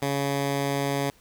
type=tone; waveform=10% pulse; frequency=140 Hz; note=C#3; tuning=18 cents sharp; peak=-16 dBFS; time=0.02-1.1 s; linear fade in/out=2 ms; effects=pink hiss -58 dBFS RMS until 1.2 s